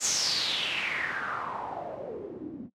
white noise with low-pass filter sweep, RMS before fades -32 dBFS, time 0-2.7 s, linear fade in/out 50 ms, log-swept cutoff 7100 to 230 Hz, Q 5.8, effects noise-tail reverb RT60 0.1 s tail -20 dB re dry + high-pass 100 Hz 12 dB/octave

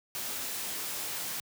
white noise with comb filter, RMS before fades -36 dBFS, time 0.15-1.4 s, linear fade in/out 0 ms, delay 19 ms, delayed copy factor +0.5, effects high-pass 100 Hz 12 dB/octave

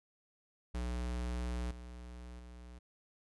square tone with level steps, 60.6 Hz, B1, 32 cents flat, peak -36 / -47 / -50 dBFS, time 0.74-2.79 s, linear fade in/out 10 ms, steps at 1.71 / 2.39 s, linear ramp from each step 2 ms, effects resampled to 24000 Hz

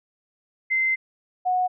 sine tone pair in turn, 2073 / 732.9 Hz, C7 / F#5, -17 / -17 cents, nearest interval octave + tritone, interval 1800 cents, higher first, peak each -19 dBFS, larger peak neither, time 0.7-0.96 / 1.45-1.68 s, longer first, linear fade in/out 20 ms, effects none

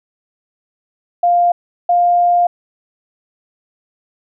sine tone pair in turn, 700 / 702.4 Hz, F5 / F5, +4 / +10 cents, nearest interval unison, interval 6 cents, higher second, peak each -9 dBFS, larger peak neither, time 1.23-1.52 / 1.89-2.47 s, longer second, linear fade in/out 5 ms, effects none

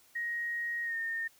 sine tone with pitch glide, 1881 to 1828.5 Hz, A#6 to A#6, +15 to -34 cents, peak -32 dBFS, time 0.15-1.28 s, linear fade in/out 10 ms, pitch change -49 cents, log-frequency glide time 0.83-0.96 s, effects white hiss -63 dBFS RMS until 1.39 s

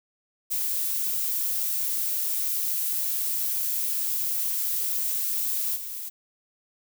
violet noise with level steps, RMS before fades -27 / -35 dBFS, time 0.5-6.1 s, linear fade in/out 20 ms, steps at 5.75 s, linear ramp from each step 20 ms, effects none

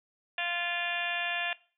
harmonic tone, 347.6 Hz, F4, 8 cents flat, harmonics 2 / 3 / 4 / 5 / 6 / 7 / 8 / 9 / 10, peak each -37 / -45 / -45 / -34 / -46 / -36 / -35 / -43 / -41 dBFS, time 0.38-1.53 s, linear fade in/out 2 ms, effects noise-tail reverb RT60 0.4 s tail -21 dB re dry

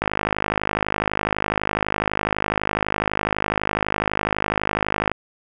click train, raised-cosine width 0.5 ms, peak -4 dBFS, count 266, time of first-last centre 0.02-5.116 s, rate 52 Hz, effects none

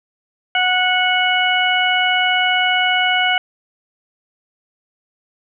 harmonic tone, 735 Hz, F#5, 12 cents flat, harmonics 1 / 2 / 3 / 4, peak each -19 / -19 / -19 / -19 dBFS, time 0.55-3.38 s, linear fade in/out 2 ms, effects none

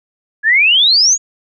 sine exponential sweep, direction up, 1661.2 to 6900 Hz, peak -7 dBFS, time 0.43-1.18 s, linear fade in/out 50 ms, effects none

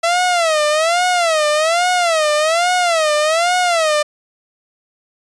sawtooth tone with vibrato, 659.3 Hz, E5, in tune, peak -9 dBFS, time 0.03-4.03 s, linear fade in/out 10 ms, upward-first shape sine, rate 1.2 Hz, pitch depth 170 cents each way, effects resampled to 22050 Hz

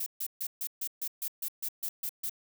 violet noise bursts, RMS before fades -34 dBFS, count 12, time 0-2.296 s, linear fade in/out 5 ms, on 63 ms, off 140 ms, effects none

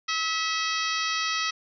harmonic tone with a mistuned harmonic, 644 Hz, E5, 41 cents flat, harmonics 2 / 3 / 4 / 5 / 6 / 7 / 8 / 9, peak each -30 / -32 / -33 / -34 / -35 / -35 / -36 / -37 dBFS, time 0.08-1.51 s, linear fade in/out 10 ms, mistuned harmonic 3, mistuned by +23 cents, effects none

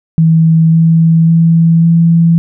sine tone with pitch steps, 162.1 / 163.7 / 165.31 / 166.95 Hz, E3 / E3 / E3 / E3, -29 / -12 / +5 / +22 cents, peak -4 dBFS, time 0.18-2.38 s, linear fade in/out 0 ms, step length 550 ms, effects none

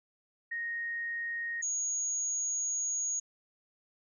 sine tone pair in turn, 1864.7 / 6670 Hz, A#6 / G#8, 0 / +7 cents, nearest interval octave + minor seventh, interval 2207 cents, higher second, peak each -33 / -30 dBFS, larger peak second, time 0.51-1.62 / 1.62-3.2 s, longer second, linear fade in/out 10 ms, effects none

